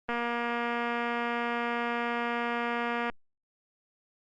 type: click train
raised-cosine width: 0.5 ms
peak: -17 dBFS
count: 714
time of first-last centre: 0.09-3.098 s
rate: 237 Hz
effects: Opus 32 kbps